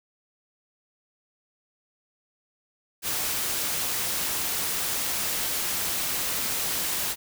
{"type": "noise", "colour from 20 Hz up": "white", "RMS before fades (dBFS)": -28, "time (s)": [3.02, 7.16], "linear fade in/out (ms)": 50, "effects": []}